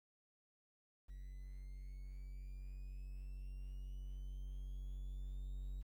triangle tone with level ramp, 46.86 Hz, F#1, 23 cents sharp, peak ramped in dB -46 to -40 dBFS, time 1.08-5.83 s, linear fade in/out 20 ms, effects 12-bit

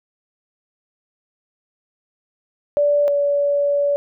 sine tone pair in turn, 581 / 572.3 Hz, D5 / D5, -19 / -45 cents, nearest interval unison, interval 26 cents, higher first, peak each -13 / -15 dBFS, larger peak first, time 2.77-3.08 / 3.08-3.96 s, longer second, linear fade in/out 0 ms, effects none

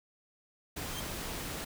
pink noise, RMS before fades -39 dBFS, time 0.76-1.65 s, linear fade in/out 10 ms
sawtooth tone with exponential growth, 3167 Hz, G7, 17 cents sharp, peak -34 dBFS, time 0.82-1 s, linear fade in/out 5 ms, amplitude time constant 39 ms
effects none

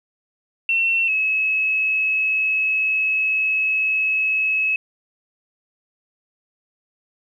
sine tone pair in turn, 2705 / 2578 Hz, E7 / E7, +44 / -39 cents, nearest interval minor second, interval 83 cents, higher first, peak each -16 / -17 dBFS, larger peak first, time 0.69-1.08 / 1.08-4.76 s, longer second, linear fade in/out 2 ms, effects 9-bit

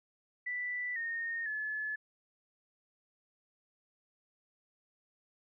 sine tone with pitch steps, 1975.5 / 1843.2 / 1719.8 Hz, B6 / A#6 / A6, 0 / -20 / -40 cents, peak -34 dBFS, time 0.46-1.96 s, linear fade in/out 10 ms, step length 500 ms, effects none

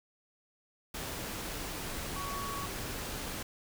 sine tone in noise, 1121 Hz, C#6, 19 cents sharp, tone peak -38 dBFS, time 2.16-2.66 s, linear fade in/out 5 ms, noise pink, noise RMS -39 dBFS, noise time 0.94-3.43 s, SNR -2 dB, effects none

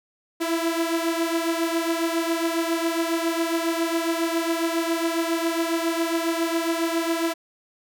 sawtooth beating tone pair, 329.6 / 336.9 Hz, E4 / E4, 0 / +38 cents, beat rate 7.3 Hz, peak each -20 / -23 dBFS, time 0.4-7.34 s, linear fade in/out 20 ms, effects none

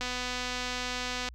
click train, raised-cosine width 0.2 ms, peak -17 dBFS, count 319, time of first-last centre 0.01-1.287 s, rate 249 Hz, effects added 60 Hz sine -45 dBFS peak until 1.34 s

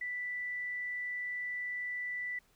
sine tone, 1975.5 Hz, B6, in tune, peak -35 dBFS, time 0.01-2.39 s, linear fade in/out 5 ms, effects pink hiss -69 dBFS RMS until 2.55 s

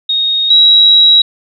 sine tone pair in turn, 3729 / 3866 Hz, A#7 / B7, 0 / -38 cents, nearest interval minor second, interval 62 cents, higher second, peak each -10 / -3 dBFS, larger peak second, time 0.09-0.5 / 0.5-1.22 s, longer second, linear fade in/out 5 ms, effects none

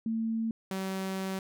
sine / sawtooth tone pair in turn, 224.8 / 190.84 Hz, A3 / G3, +37 / -46 cents, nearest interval minor third, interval 283 cents, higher first, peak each -28 dBFS, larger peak neither, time 0.06-0.51 / 0.71-1.39 s, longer second, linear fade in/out 2 ms, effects none

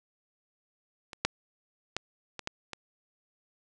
clicks, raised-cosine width 0.2 ms, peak -24 / -7 / -13 / -20 / -15 / -20 dBFS, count 6, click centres 1.132 / 1.25 / 1.966 / 2.393 / 2.474 / 2.733 s, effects resampled to 22050 Hz + 7-bit

